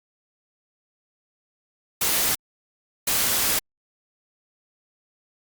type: noise bursts at uneven times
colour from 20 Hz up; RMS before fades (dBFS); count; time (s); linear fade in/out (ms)
white; -22; 2; 2.01-2.35 / 3.07-3.59; 5
effects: Opus 48 kbps

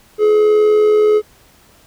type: tone with amplitude modulation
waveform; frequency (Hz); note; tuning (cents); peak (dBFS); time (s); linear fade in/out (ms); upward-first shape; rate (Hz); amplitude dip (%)
triangle; 424.6; G#4; +38; -5; 0.18-1.22; 50; sine; 81; 35
effects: pink hiss -49 dBFS RMS until 1.86 s

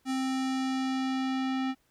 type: tone with low-pass filter sweep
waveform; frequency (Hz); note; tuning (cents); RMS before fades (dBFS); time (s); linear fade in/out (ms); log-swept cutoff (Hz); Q
square; 262.8; C4; +8; -30; 0.05-1.75; 50; 8600 to 3200; 1
effects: pink hiss -70 dBFS RMS until 1.9 s

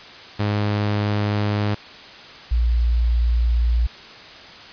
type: tone pair in turn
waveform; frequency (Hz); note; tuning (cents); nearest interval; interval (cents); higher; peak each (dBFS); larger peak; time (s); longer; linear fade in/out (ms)
sawtooth / sine; 103.83 / 58.66; G#2 / A#1; 0 / +12; minor seventh; 988; first; -15; neither; 0.39-1.75 / 2.51-3.87; neither; 10
effects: white hiss -40 dBFS RMS until 4.72 s + resampled to 11025 Hz

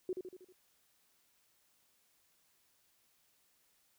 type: tone with echo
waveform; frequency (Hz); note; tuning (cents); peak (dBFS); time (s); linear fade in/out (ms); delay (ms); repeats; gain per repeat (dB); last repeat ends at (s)
sine; 368.1; F#4; -9; -33; 0.09-0.13; 2; 79; 5; -5; 0.525
effects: white hiss -73 dBFS RMS until 3.98 s

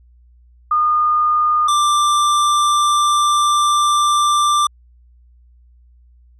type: tone pair in turn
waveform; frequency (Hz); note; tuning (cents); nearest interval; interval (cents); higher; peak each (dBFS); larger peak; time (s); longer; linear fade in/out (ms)
sine / square; 1221 / 1181.5; D#6 / D6; -33 / +10; minor second; 57; first; -12 / -13; first; 0.71-1.68 / 1.68-4.67; second; 5
effects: added 60 Hz sine -46 dBFS peak until 6.39 s + resampled to 24000 Hz

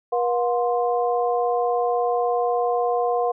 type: tone cluster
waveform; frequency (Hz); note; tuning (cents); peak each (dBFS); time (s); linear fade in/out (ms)
sine; 481.6 / 718 / 1044; B4 / F5 / C6; -44 / +48 / -4; -22 / -22 / -29; 0.12-3.32; 10
effects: none

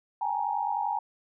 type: tone cluster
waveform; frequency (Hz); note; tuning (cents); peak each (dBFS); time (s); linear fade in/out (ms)
sine; 793 / 843 / 936; G5 / G#5 / A#5; +20 / +26 / +7; -32 / -30 / -31; 0.21-0.99; 5
effects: none

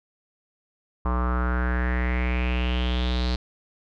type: tone with low-pass filter sweep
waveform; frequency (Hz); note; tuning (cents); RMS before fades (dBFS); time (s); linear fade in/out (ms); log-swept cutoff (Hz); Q
square; 61.74; B1; 0; -24; 1.05-3.36; 5; 1100 to 4300; 5.6
effects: none

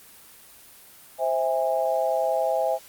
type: chord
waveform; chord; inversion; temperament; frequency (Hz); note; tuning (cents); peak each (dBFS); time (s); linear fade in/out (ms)
sine; C augmented; none; just; 523.3 / 654.1 / 817.6; C5 / E5 / G#5; 0 / -14 / -27; -26 / -24 / -27; 1.18-2.79; 50
effects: white hiss -49 dBFS RMS until 2.88 s + Opus 24 kbps

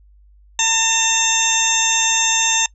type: harmonic tone with a mistuned harmonic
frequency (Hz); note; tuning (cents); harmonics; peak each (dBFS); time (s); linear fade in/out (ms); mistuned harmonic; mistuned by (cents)
902; A5; +43; 1 / 2 / 3 / 4 / 6 / 7 / 8; -23 / -26 / -22 / -21 / -31 / -19 / -22; 0.59-2.66; 2; 8; +35
effects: noise-tail reverb RT60 0.1 s tail -23 dB re dry + added 50 Hz sine -46 dBFS peak until 2.74 s

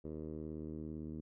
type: tone with low-pass filter sweep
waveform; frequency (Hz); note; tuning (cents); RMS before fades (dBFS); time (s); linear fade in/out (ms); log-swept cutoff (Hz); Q
10% pulse; 77.78; D#2; 0; -44; 0.04-1.21; 10; 450 to 280; 1.7
effects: none

